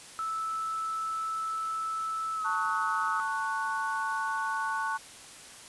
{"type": "tone with pitch glide", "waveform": "sine", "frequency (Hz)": [1313, 1275.6], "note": ["E6", "D#6"], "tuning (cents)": [-7, 43], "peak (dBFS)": -30, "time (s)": [0.19, 3.2], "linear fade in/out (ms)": 0, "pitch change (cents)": -50, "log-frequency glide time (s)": [2.35, 2.43]}
{"type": "chord", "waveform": "sine", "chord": "F# minor", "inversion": "first", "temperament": "just", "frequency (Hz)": [888, 1110, 1480], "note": ["A5", "C#6", "F#6"], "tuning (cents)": [16, 2, 0], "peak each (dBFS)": -33, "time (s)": [2.44, 4.98], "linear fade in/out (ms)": 20}
{"effects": ["white hiss -48 dBFS RMS until 5.68 s", "resampled to 24000 Hz"]}